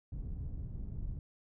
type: low-pass noise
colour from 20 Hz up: pink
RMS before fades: -40 dBFS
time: 0.12-1.19 s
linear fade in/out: 2 ms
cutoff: 120 Hz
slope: 12 dB/octave
effects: none